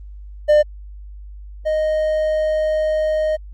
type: tone pair in turn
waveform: triangle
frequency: 600 / 620.8 Hz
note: D5 / D#5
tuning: +37 / -4 cents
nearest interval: minor second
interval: 59 cents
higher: second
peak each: -7 / -14 dBFS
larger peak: first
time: 0.48-0.63 / 1.65-3.37 s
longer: second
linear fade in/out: 20 ms
effects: added 50 Hz sine -33 dBFS peak until 3.53 s + Opus 24 kbps